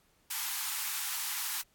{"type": "high-pass noise", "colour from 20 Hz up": "white", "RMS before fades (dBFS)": -35, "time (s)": [0.3, 1.62], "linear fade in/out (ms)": 10, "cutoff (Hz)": 800, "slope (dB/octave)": 96, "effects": ["pink hiss -69 dBFS RMS until 1.74 s", "AAC 64 kbps"]}